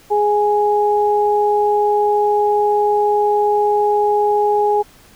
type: tone pair together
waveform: sine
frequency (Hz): 416.1 / 830.6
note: G#4 / G#5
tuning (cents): +3 / 0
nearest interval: octave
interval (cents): 1197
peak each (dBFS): -15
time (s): 0.1-4.83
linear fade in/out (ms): 20
effects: pink hiss -47 dBFS RMS until 5.15 s